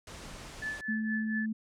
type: low-pass noise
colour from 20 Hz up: pink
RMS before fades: -46 dBFS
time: 0.07-0.81 s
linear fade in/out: 2 ms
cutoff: 9000 Hz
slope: 24 dB/octave
type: tone with tremolo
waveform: sine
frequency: 1738 Hz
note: A6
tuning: 22 cents flat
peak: -31 dBFS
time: 0.62-1.46 s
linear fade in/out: 5 ms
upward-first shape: triangle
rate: 4.3 Hz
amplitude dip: 85%
type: tone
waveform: sine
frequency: 219.2 Hz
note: A3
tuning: 6 cents flat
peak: -30 dBFS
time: 0.88-1.53 s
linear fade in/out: 10 ms
effects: none